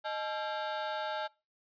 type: ring-modulated tone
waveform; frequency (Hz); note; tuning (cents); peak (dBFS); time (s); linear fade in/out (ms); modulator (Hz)
30% pulse; 740; F#5; 0; -28; 0.04-1.28; 20; 121
effects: noise-tail reverb RT60 0.3 s tail -25 dB re dry + resampled to 11025 Hz